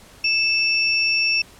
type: tone pair together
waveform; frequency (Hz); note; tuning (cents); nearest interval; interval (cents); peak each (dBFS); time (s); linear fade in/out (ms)
sine; 2637 / 5488; E7 / F8; 0 / -31; octave + minor second; 1269; -18 / -22; 0.24-1.42; 5
effects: pink hiss -47 dBFS RMS until 1.59 s + low-pass 12000 Hz 12 dB/octave